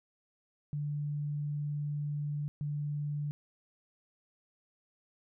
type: tone bursts at uneven times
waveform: sine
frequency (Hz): 146.83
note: D3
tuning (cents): 0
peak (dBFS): -32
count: 2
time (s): 0.73-2.48 / 2.61-3.31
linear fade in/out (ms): 0
effects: none